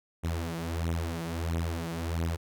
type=beating tone pair; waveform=sawtooth; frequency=82.41 / 83.91 Hz; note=E2 / E2; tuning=0 / +31 cents; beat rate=1.5 Hz; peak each=-29 dBFS; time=0.23-2.37 s; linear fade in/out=20 ms; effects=none